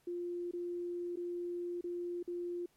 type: tone with dropouts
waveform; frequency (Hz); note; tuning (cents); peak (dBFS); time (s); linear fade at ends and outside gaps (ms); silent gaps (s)
sine; 350; F4; +4; -36; 0.07-2.66; 5; 0.512-0.534 / 1.159-1.17 / 1.811-1.84 / 2.229-2.276
effects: pink hiss -72 dBFS RMS until 2.76 s + MP3 64 kbps